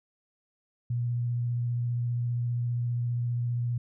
sine tone with vibrato, 120.3 Hz, B2, 45 cents flat, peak -26 dBFS, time 0.9-3.78 s, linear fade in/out 5 ms, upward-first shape sine, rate 15 Hz, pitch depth 13 cents each way, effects none

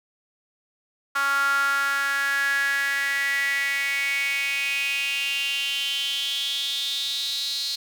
sawtooth tone with high-pass filter sweep, 278.2 Hz, C#4, 6 cents sharp, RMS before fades -25 dBFS, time 1.15-7.76 s, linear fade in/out 10 ms, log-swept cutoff 1300 to 4200 Hz, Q 8.1, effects none

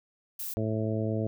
violet noise, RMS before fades -36 dBFS, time 0.39-0.54 s, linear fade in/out 5 ms
harmonic tone, 109.4 Hz, A2, 9 cents flat, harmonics 1 / 2 / 3 / 4 / 5 / 6, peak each -30 / -33 / -35 / -36 / -37 / -38 dBFS, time 0.57-1.27 s, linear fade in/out 0 ms
effects none

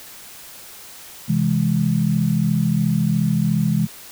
sine chord, C augmented, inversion none, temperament equal, 130.81 / 164.81 / 207.7 Hz, C3 / E3 / G#3, 0 / 0 / 0 cents, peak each -22 / -19 / -20 dBFS, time 1.28-3.87 s, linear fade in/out 20 ms, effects white hiss -40 dBFS RMS until 4.11 s

